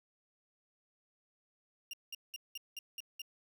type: tone bursts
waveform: 30% pulse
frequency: 2803 Hz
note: F7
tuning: 6 cents sharp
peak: -38 dBFS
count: 7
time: 1.91-3.218 s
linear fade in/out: 2 ms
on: 24 ms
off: 190 ms
effects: none